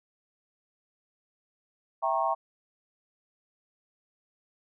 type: chord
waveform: sine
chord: E diminished seventh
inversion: none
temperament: equal with one note detuned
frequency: 659.3 / 784 / 932.3 / 1090.3 Hz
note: E5 / G5 / Bb5 / Db6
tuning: 0 / 0 / 0 / -29 cents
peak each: -30 dBFS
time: 2.02-2.35 s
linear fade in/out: 20 ms
effects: none